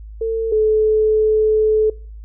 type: tone pair in turn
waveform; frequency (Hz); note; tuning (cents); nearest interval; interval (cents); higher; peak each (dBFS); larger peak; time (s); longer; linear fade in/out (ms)
sine; 450 / 432.6; A4 / A4; +39 / -29; minor second; 68; first; -17 / -12; second; 0.21-0.52 / 0.52-1.9; second; 5
effects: noise-tail reverb RT60 0.5 s tail -24 dB re dry + added 53 Hz sine -32 dBFS peak until 2.24 s